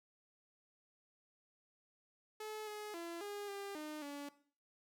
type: tone with pitch steps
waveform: sawtooth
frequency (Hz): 430.1 / 421.2 / 338.8 / 409 / 399.1 / 304.6 / 286.1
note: A4 / G#4 / E4 / G#4 / G4 / D#4 / D4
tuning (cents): -39 / +24 / +48 / -26 / +31 / -37 / -45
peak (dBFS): -40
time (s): 2.4-4.29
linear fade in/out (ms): 5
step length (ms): 270
effects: noise-tail reverb RT60 0.5 s tail -17 dB re dry

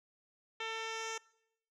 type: tone with low-pass filter sweep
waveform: 10% pulse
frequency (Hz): 447.9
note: A4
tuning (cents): +31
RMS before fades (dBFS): -40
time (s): 0.6-1.18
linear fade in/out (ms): 5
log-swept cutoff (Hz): 3800 to 6300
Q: 2.6
effects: noise-tail reverb RT60 0.8 s tail -23 dB re dry

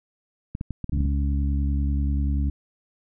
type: clicks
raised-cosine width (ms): 5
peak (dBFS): -17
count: 9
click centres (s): 0.551 / 0.611 / 0.707 / 0.843 / 0.895 / 0.929 / 0.972 / 1.006 / 1.055
type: harmonic tone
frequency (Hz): 70.3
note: C#2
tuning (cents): +25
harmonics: 1 / 2 / 3 / 4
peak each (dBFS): -21 / -31 / -33 / -33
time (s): 0.92-2.5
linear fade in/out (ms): 5
effects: none

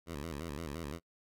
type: tone with vibrato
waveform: 10% pulse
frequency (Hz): 77.2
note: D#2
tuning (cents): -13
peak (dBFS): -31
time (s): 0.06-1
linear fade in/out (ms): 50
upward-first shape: square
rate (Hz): 5.8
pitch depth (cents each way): 140
effects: noise-tail reverb RT60 0.1 s tail -26 dB re dry

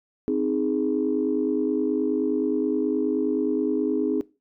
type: chord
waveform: sine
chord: Ab major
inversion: first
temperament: equal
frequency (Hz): 261.6 / 311.1 / 415.3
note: C4 / Eb4 / Ab4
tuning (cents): 0 / 0 / 0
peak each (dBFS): -25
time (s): 0.28-4.21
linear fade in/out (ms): 0
effects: noise-tail reverb RT60 0.3 s tail -21 dB re dry + tanh soft clip ceiling -12 dBFS

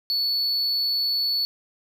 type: tone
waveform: triangle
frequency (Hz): 4435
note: C#8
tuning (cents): 0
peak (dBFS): -20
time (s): 0.1-1.45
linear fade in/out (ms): 0
effects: none

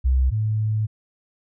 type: tone pair in turn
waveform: sine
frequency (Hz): 64.6 / 108.17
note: C2 / A2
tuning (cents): -21 / -29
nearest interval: major sixth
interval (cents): 892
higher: second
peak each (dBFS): -15 / -19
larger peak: first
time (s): 0.04-0.31 / 0.31-0.87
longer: second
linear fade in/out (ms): 20
effects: none

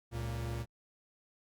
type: tone pair together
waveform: 45% pulse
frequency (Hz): 69.39 / 116.54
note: C#2 / A#2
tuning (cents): +2 / 0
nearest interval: major sixth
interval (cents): 898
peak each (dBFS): -40 / -37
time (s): 0.11-0.66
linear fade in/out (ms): 50
effects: Opus 48 kbps

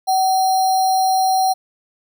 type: tone with sample-and-hold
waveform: sine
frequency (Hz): 755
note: F#5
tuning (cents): +35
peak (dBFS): -13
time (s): 0.07-1.54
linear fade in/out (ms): 20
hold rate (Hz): 4900
effects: none

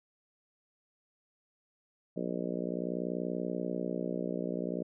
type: harmonic tone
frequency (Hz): 60.5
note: B1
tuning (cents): -35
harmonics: 3 / 4 / 5 / 6 / 7 / 8 / 9 / 10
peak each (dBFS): -38 / -39 / -40 / -41 / -41 / -42 / -43 / -43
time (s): 2.16-4.83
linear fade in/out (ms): 10
effects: none

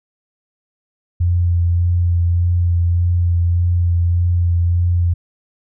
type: tone with vibrato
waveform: sine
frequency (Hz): 86.9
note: F2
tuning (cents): -8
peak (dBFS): -12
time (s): 1.2-5.14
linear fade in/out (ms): 10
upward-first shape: sine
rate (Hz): 1.7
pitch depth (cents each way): 17
effects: none

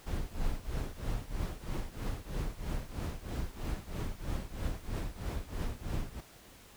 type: noise with tremolo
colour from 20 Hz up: brown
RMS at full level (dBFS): -32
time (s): 0.06-6.21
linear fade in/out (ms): 10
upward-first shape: triangle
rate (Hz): 3.1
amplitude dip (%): 95
effects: pink hiss -56 dBFS RMS until 6.76 s

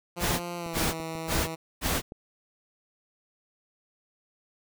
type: tone with pitch glide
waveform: 10% pulse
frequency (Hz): 173.9 to 162.25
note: F3 to E3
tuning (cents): -7 to -27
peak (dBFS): -25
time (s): 0.16-1.56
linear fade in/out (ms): 20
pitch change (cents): -120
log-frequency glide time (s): 0.57-0.8
type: noise bursts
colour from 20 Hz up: pink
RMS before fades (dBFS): -27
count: 4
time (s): 0.19-2.02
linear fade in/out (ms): 50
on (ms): 210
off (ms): 330
type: clicks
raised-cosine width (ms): 2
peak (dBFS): -27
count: 5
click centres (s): 0.663 / 1.001 / 1.153 / 1.953 / 2.121
effects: none

